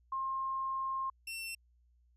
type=tone pair in turn; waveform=sine / sawtooth; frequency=1065 / 2701 Hz; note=C6 / E7; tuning=+30 / +42 cents; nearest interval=octave + major third; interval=1612 cents; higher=second; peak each=-33 / -36 dBFS; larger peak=first; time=0.12-1.1 / 1.27-1.55 s; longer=first; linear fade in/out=5 ms; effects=added 60 Hz sine -65 dBFS peak until 2.16 s + resampled to 32000 Hz